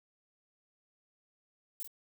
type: noise with echo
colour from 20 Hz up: violet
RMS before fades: -39 dBFS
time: 1.8-1.83 s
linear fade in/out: 0 ms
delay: 45 ms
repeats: 1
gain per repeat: -9 dB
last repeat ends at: 1.875 s
effects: none